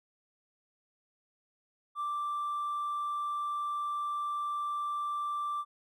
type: tone with hard clipping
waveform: triangle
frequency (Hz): 1174.7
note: D6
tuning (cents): 0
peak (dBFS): -31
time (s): 1.95-5.65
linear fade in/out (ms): 50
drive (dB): 2
effects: none